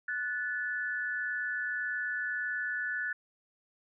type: tone pair together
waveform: sine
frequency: 1477.7 / 1736 Hz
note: F#6 / A6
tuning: -3 / -24 cents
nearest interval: minor third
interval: 279 cents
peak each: -34 / -34 dBFS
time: 0.08-3.13 s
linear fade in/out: 5 ms
effects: none